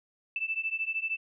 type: beating tone pair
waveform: sine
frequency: 2637 / 2650 Hz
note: E7 / E7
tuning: 0 / +9 cents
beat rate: 13 Hz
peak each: -33 / -32 dBFS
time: 0.36-1.17 s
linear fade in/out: 2 ms
effects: none